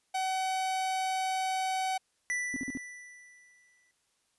45% pulse tone, 756 Hz, F#5, 37 cents sharp, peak -29 dBFS, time 0.14-1.98 s, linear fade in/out 10 ms
square tone with exponential decay, 1975.5 Hz, B6, in tune, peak -29 dBFS, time 2.3-3.91 s, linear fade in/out 0 ms, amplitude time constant 350 ms
sine tone bursts, 263.7 Hz, C4, 14 cents sharp, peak -32 dBFS, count 4, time 2.54-2.773 s, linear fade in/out 0 ms, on 23 ms, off 47 ms
effects white hiss -74 dBFS RMS until 4.38 s + resampled to 24000 Hz

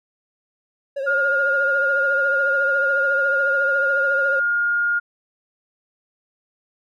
triangle tone with vibrato, 547 Hz, C#5, 23 cents flat, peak -21 dBFS, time 0.96-4.4 s, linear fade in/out 10 ms, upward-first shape triangle, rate 14 Hz, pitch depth 71 cents each way
sine tone, 1419 Hz, F6, 27 cents sharp, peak -17 dBFS, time 1.06-5 s, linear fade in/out 20 ms
effects none

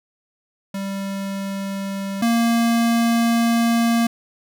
square tone pair in turn, 196 / 232.3 Hz, G3 / A#3, 0 / -6 cents, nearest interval minor third, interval 294 cents, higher second, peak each -25 / -16 dBFS, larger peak second, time 0.74-2.22 / 2.22-4.07 s, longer second, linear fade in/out 5 ms, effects none

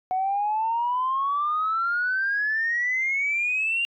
sine exponential sweep, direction up, 737 to 2805 Hz, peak -21 dBFS, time 0.11-3.85 s, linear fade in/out 0 ms, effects tanh soft clip ceiling -17 dBFS

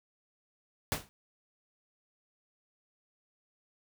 pink noise with exponential decay, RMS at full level -28 dBFS, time 0.92-1.09 s, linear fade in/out 0 ms, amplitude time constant 36 ms, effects none

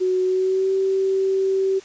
sine tone with pitch glide, 370 to 384.6 Hz, F#4 to G4, 0 to -33 cents, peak -17 dBFS, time 0-1.8 s, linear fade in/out 20 ms, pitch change +67 cents, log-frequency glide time 0.24-0.73 s, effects white hiss -45 dBFS RMS until 1.84 s + resampled to 16000 Hz

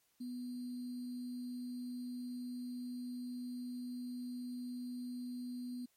sine tone with sample-and-hold, 246.9 Hz, B3, in tune, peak -40 dBFS, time 0.2-5.86 s, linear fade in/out 10 ms, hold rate 4410 Hz, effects white hiss -75 dBFS RMS until 5.96 s + MP3 64 kbps

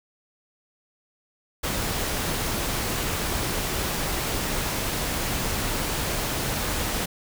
pink noise, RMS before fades -27 dBFS, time 1.63-7.06 s, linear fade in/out 10 ms, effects none

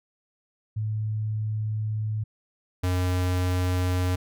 sine / square tone pair in turn, 107.9 / 90.73 Hz, A2 / F#2, -33 / -33 cents, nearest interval minor third, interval 300 cents, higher first, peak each -25 / -23 dBFS, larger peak second, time 0.76-2.24 / 2.83-4.16 s, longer first, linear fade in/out 10 ms, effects none

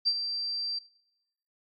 sine tone with ADSR envelope, 4700 Hz, D8, 1 cent sharp, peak -20 dBFS, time 0.05-0.79 s, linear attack 26 ms, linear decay 60 ms, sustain -10 dB, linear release 8 ms, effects noise-tail reverb RT60 0.8 s tail -20 dB re dry + MP3 32 kbps

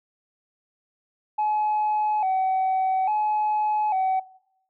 sine tone with vibrato, 802 Hz, G5, 39 cents sharp, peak -19 dBFS, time 1.38-4.2 s, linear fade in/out 10 ms, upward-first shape square, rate 0.59 Hz, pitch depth 100 cents each way, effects noise-tail reverb RT60 0.7 s tail -19 dB re dry + tanh soft clip ceiling -18 dBFS

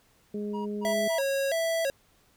harmonic tone, 207.7 Hz, G#3, in tune, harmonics 1 / 2 / 3, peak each -32 / -34 / -49 dBFS, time 0.34-1.08 s, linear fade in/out 5 ms
triangle tone bursts, 954 Hz, A#5, 40 cents sharp, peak -34 dBFS, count 3, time 0.53-1.22 s, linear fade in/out 20 ms, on 130 ms, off 150 ms
square tone with vibrato, 601 Hz, D5, 40 cents sharp, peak -26 dBFS, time 0.85-1.9 s, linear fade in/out 0 ms, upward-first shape square, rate 1.5 Hz, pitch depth 160 cents each way
effects pink hiss -64 dBFS RMS until 2.36 s

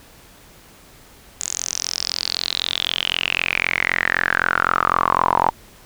sawtooth tone with band-pass filter sweep, 43.91 Hz, F1, 10 cents sharp, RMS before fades -21 dBFS, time 1.4-5.51 s, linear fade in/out 0 ms, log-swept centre 7100 to 890 Hz, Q 7.7, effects pink hiss -47 dBFS RMS until 5.85 s

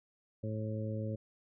harmonic tone, 108.6 Hz, A2, 22 cents flat, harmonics 1 / 2 / 3 / 4 / 5, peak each -36 / -41 / -46 / -47 / -43 dBFS, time 0.43-1.16 s, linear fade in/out 10 ms, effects none

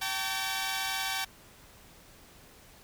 10% pulse tone cluster, 772 / 905 / 1136 / 1712 Hz, G5 / A5 / C#6 / A6, -27 / +48 / +42 / -48 cents, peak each -25 / -29 / -29 / -32 dBFS, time 0.01-1.25 s, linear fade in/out 10 ms, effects pink hiss -55 dBFS RMS until 2.83 s

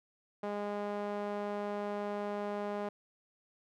sawtooth tone with band-pass filter, 205.4 Hz, G#3, 19 cents flat, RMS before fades -37 dBFS, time 0.43-2.89 s, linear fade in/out 5 ms, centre 650 Hz, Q 1.2, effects none

